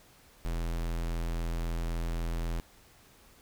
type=tone; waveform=square; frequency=41.89 Hz; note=E1; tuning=29 cents sharp; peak=-31 dBFS; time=0.45-2.6 s; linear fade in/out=0 ms; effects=pink hiss -59 dBFS RMS until 3.41 s